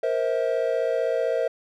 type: tone cluster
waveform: triangle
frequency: 468.3 / 524 / 648 Hz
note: A#4 / C5 / E5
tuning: +8 / +2 / -30 cents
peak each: -24 dBFS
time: 0.03-1.48 s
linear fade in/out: 5 ms
effects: none